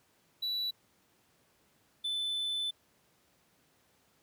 triangle tone pair in turn, 3943 / 3513 Hz, B7 / A7, -4 / -3 cents, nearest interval major second, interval 199 cents, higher first, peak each -30 / -30 dBFS, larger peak neither, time 0.42-0.71 / 2.04-2.71 s, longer second, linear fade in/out 10 ms, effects pink hiss -69 dBFS RMS until 4.22 s + high-pass 100 Hz 12 dB/octave

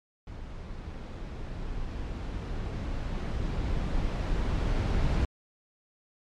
brown noise with level ramp, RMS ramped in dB -40 to -25 dBFS, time 0.27-5.25 s, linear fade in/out 2 ms, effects low-pass 5000 Hz 12 dB/octave + MP3 64 kbps

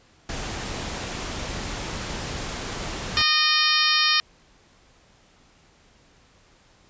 pink noise, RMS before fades -31 dBFS, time 0.29-3.22 s, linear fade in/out 2 ms
harmonic tone, 614 Hz, D#5, 23 cents flat, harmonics 2 / 3 / 4 / 5 / 6 / 7 / 8 / 9, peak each -26 / -26 / -26 / -26 / -26 / -26 / -26 / -26 dBFS, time 3.17-4.2 s, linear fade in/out 0 ms
effects pink hiss -57 dBFS RMS until 6.89 s + resampled to 16000 Hz

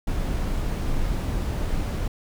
brown noise, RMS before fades -25 dBFS, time 0.07-2.08 s, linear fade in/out 5 ms, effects none

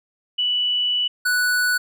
sine / square tone pair in turn, 2960 / 1480 Hz, F#7 / F#6, 0 / 0 cents, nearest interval octave, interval 1200 cents, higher first, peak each -18 / -18 dBFS, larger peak neither, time 0.38-1.08 / 1.25-1.78 s, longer first, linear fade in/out 10 ms, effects none

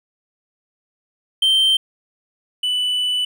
triangle tone pair in turn, 3127 / 2981 Hz, G7 / F#7, -5 / +12 cents, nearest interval minor second, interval 83 cents, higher first, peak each -11 / -16 dBFS, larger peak first, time 1.42-1.77 / 2.63-3.25 s, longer second, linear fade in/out 5 ms, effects none

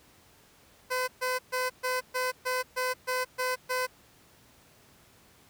15% pulse tone bursts, 508 Hz, B4, 49 cents sharp, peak -21 dBFS, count 10, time 0.9-3.87 s, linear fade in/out 20 ms, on 180 ms, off 130 ms, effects pink hiss -59 dBFS RMS until 5.49 s + high-pass 60 Hz 12 dB/octave

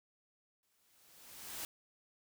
white noise with exponential growth, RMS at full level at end -41 dBFS, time 0.63-1.65 s, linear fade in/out 1 ms, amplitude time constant 220 ms, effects none

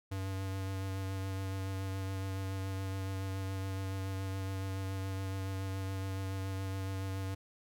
square tone with vibrato, 96 Hz, G2, 36 cents flat, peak -36 dBFS, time 0.11-7.35 s, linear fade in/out 10 ms, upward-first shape sine, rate 7.1 Hz, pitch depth 16 cents each way, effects none

